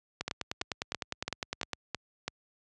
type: two click trains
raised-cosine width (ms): 0.2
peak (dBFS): -15 / -15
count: 7 / 16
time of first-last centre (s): 0.28-2.28 / 0.21-1.733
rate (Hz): 3 / 9.85
effects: high-pass 60 Hz 12 dB/octave + resampled to 22050 Hz